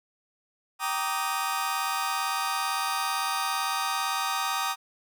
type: chord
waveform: sawtooth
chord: Eb major seventh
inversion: first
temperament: just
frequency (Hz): 777.8 / 933.4 / 1166.7 / 1244.5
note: G5 / Bb5 / D6 / Eb6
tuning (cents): -14 / +2 / -12 / 0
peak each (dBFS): -29 / -29 / -29 / -27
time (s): 0.79-4.76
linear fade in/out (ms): 50
effects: none